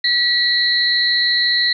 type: tone cluster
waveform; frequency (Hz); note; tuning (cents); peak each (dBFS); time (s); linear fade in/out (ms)
sine; 1939 / 3963 / 4217; B6 / B7 / C8; -32 / +5 / +13; -18; 0.04-1.73; 5
effects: none